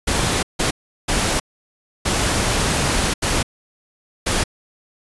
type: noise bursts at uneven times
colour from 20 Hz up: pink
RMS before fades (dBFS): -19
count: 6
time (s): 0.07-0.43 / 0.59-0.71 / 1.08-1.4 / 2.05-3.14 / 3.22-3.43 / 4.26-4.44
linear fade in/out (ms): 10
effects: resampled to 24000 Hz

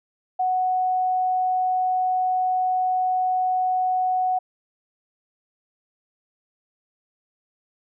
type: tone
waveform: sine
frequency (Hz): 740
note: F#5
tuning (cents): 0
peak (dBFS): -19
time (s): 0.39-4.39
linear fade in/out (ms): 10
effects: none

